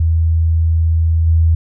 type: tone with level steps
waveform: sine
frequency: 81.6 Hz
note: E2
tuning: 17 cents flat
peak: -10 / -8 dBFS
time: 0-1.55 s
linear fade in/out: 5 ms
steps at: 1.26 s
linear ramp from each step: 20 ms
effects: none